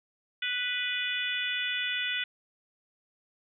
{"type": "harmonic tone", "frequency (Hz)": 493.9, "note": "B4", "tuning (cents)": 0, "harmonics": [3, 4, 5, 6, 7], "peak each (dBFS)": [-35, -35, -35, -35, -35], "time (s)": [0.42, 2.24], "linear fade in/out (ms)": 5, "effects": []}